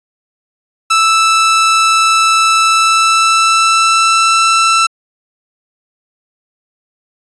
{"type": "tone with pitch glide", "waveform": "sawtooth", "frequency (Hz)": [1318.5, 1332.3], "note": ["E6", "E6"], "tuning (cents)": [0, 18], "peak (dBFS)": -4, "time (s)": [0.9, 4.87], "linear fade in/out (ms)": 10, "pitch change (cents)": 18, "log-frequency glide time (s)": [2.6, 4.44], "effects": ["resampled to 22050 Hz"]}